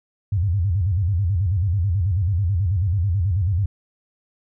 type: tone with vibrato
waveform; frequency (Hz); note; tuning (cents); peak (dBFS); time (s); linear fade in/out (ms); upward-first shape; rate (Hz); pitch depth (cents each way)
sine; 92.5; F#2; 0; -17; 0.32-3.66; 5; square; 9.2; 170
effects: none